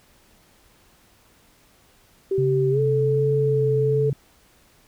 sine tone with pitch glide, 386.8 to 436.7 Hz, G4 to A4, -23 to -13 cents, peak -19 dBFS, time 2.31-4.1 s, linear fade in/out 5 ms, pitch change +210 cents, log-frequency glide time 2.7-2.8 s
sine tone with vibrato, 134.9 Hz, C#3, 47 cents flat, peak -21 dBFS, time 2.38-4.13 s, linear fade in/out 2 ms, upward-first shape sine, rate 1.3 Hz, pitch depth 32 cents each way
effects pink hiss -57 dBFS RMS until 4.87 s

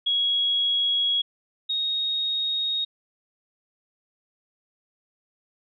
sine tone pair in turn, 3322 / 3743 Hz, G#7 / A#7, 0 / +6 cents, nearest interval major second, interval 206 cents, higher second, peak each -20 / -23 dBFS, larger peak first, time 0.06-1.22 / 1.69-2.85 s, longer neither, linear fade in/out 10 ms, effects none

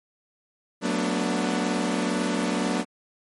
sawtooth chord, B minor seventh, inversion second, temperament equal with one note detuned, 185 / 224.8 / 246.9 / 293.7 Hz, F#3 / A3 / B3 / D4, 0 / +37 / 0 / 0 cents, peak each -25 dBFS, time 0.81-2.85 s, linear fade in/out 50 ms, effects MP3 48 kbps

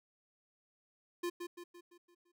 square tone with echo, 349.2 Hz, F4, in tune, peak -35 dBFS, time 1.23-1.3 s, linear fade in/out 10 ms, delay 170 ms, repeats 6, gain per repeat -6 dB, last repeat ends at 2.32 s, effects none

